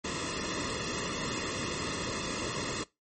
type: noise with comb filter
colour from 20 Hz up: pink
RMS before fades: -34 dBFS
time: 0.04-2.84 s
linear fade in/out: 10 ms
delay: 1.3 ms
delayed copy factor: -1
effects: noise-tail reverb RT60 0.2 s tail -20 dB re dry + MP3 32 kbps